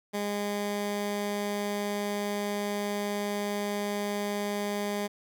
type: tone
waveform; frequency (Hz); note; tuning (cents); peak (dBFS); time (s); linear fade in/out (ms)
15% pulse; 204.8; G#3; -24; -23; 0.13-5.08; 20
effects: none